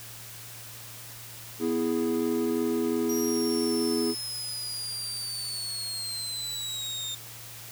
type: chord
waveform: triangle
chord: E major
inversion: second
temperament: equal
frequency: 246.9 / 329.6 / 415.3 Hz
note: B3 / E4 / G#4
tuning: 0 / 0 / 0 cents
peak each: -27 dBFS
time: 1.59-4.15 s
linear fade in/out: 50 ms
type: linear sweep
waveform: 30% pulse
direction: down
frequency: 5730 to 3632 Hz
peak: -29 dBFS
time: 3.09-7.15 s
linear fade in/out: 5 ms
effects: added 115 Hz sine -49 dBFS peak until 7.71 s + white hiss -44 dBFS RMS until 7.71 s